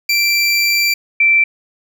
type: tone pair in turn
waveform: 25% pulse / sine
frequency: 2349 / 2339 Hz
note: D7 / D7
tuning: 0 / -8 cents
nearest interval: unison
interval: 8 cents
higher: first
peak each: -8 dBFS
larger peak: neither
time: 0.09-0.94 / 1.2-1.44 s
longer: first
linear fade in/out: 5 ms
effects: none